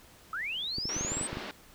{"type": "linear sweep", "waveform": "sine", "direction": "up", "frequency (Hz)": [1247, 8350], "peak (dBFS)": -32, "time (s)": [0.33, 1.27], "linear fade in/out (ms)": 2}
{"type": "clicks", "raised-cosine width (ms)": 3, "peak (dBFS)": -24, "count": 10, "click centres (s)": [0.784, 0.855, 0.966, 1.01, 1.049, 1.119, 1.17, 1.212, 1.33, 1.371]}
{"type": "band-pass noise", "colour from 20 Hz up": "pink", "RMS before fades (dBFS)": -41, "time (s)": [0.89, 1.51], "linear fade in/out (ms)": 0, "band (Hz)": [220, 4600], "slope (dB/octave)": 24}
{"effects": ["pink hiss -56 dBFS RMS until 1.74 s"]}